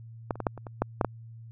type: clicks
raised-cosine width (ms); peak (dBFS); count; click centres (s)
1; -13 / -28 / -17 / -10 / -27 / -26 / -10 / -9 / -11; 9; 0.308 / 0.356 / 0.403 / 0.468 / 0.577 / 0.668 / 0.82 / 1.012 / 1.047
effects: added 114 Hz sine -43 dBFS peak until 1.51 s